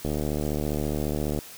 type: click train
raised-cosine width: 2 ms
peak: -15 dBFS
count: 101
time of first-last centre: 0.05-1.389 s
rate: 74.7 Hz
effects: white hiss -44 dBFS RMS until 1.57 s